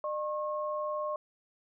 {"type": "tone pair together", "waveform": "sine", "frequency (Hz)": [604, 1083.1], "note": ["D5", "C#6"], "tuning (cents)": [48, -40], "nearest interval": "minor seventh", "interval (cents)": 1012, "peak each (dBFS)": [-33, -35], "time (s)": [0.04, 1.16], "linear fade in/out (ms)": 2, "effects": []}